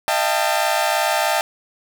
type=tone cluster; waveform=sawtooth; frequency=618 / 681 / 788 / 889 Hz; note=D#5 / F5 / G5 / A5; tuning=-12 / -44 / +9 / +18 cents; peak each=-19 dBFS; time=0.08-1.41 s; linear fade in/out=0 ms; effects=none